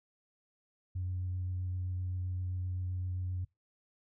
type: tone with vibrato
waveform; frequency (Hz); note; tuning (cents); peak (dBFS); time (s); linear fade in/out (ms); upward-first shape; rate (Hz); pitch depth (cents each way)
sine; 91.2; F#2; -24; -32; 0.95-3.45; 10; triangle; 7.7; 15
effects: noise-tail reverb RT60 0.2 s tail -24 dB re dry + tanh soft clip ceiling -29 dBFS